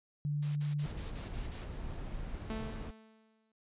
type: tone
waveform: sine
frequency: 146.83 Hz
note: D3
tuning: in tune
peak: -31 dBFS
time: 0.25-0.86 s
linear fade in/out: 0 ms
type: noise bursts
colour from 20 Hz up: white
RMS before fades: -49 dBFS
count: 7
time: 0.42-1.652 s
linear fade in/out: 10 ms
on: 140 ms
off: 42 ms
type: noise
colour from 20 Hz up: brown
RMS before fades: -41 dBFS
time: 0.83-2.91 s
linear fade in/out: 10 ms
type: tone with exponential decay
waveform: sawtooth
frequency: 220 Hz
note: A3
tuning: in tune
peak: -32 dBFS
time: 2.5-3.52 s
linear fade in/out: 2 ms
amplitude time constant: 220 ms
effects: resampled to 8000 Hz